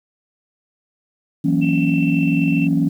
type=chord; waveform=sine; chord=F# dominant seventh; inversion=third; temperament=equal; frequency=164.81 / 185 / 233.1 / 277.2 Hz; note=E3 / F#3 / A#3 / C#4; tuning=0 / 0 / 0 / 0 cents; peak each=-18 / -22 / -22 / -17 dBFS; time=1.44-2.89 s; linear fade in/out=10 ms
type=tone with tremolo; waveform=sine; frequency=2682 Hz; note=E7; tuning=29 cents sharp; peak=-24 dBFS; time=1.61-2.68 s; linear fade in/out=20 ms; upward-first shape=sine; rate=15 Hz; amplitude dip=25%
effects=tanh soft clip ceiling -6 dBFS + 8-bit